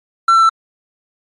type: tone with pitch steps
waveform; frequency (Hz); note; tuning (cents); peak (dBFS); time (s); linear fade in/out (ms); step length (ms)
triangle; 1349 / 1339.7 / 1330.4; E6 / E6 / E6; +40 / +28 / +16; -5; 0.28-0.493; 5; 71
effects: MP3 48 kbps